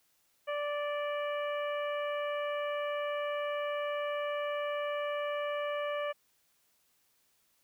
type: harmonic tone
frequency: 585 Hz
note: D5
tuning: 7 cents flat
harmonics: 1 / 2 / 3 / 4 / 5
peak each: -33 / -39 / -43 / -45 / -47 dBFS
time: 0.47-6.13 s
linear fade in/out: 20 ms
effects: white hiss -72 dBFS RMS until 7.63 s